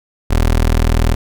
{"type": "tone", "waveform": "25% pulse", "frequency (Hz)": 40.38, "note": "E1", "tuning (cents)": -35, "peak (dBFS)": -7, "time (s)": [0.3, 1.15], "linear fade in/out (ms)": 10, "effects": []}